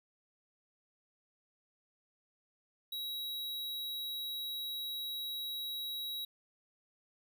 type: tone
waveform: square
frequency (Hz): 3860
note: B7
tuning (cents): -40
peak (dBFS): -38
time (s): 2.92-6.25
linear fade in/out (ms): 5
effects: none